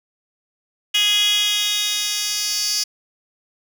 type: tone with high-pass filter sweep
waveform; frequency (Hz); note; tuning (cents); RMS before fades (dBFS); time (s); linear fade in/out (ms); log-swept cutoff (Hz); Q
10% pulse; 415.3; G#4; 0; -20; 0.94-2.84; 10; 3100 to 4700; 8.9
effects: none